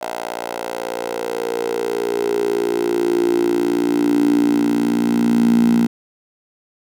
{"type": "tone with high-pass filter sweep", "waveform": "10% pulse", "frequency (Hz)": 58.27, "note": "A#1", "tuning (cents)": 0, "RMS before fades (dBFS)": -18, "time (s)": [0.01, 5.87], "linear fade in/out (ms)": 10, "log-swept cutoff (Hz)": [620, 220], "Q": 8.3, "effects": []}